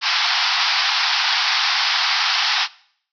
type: band-pass noise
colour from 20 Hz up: white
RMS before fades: -19 dBFS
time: 0.01-2.68 s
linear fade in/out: 50 ms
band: 730 to 5400 Hz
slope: 96 dB/octave
effects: noise-tail reverb RT60 0.6 s tail -21 dB re dry